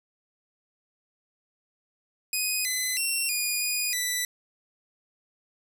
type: tone with pitch steps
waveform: 10% pulse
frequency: 2499 / 2021 / 2723 / 2448 / 2464 / 1978 Hz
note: D#7 / B6 / F7 / D#7 / D#7 / B6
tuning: +7 / +39 / -44 / -29 / -17 / +2 cents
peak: -17 dBFS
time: 2.33-4.25 s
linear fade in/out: 2 ms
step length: 320 ms
effects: none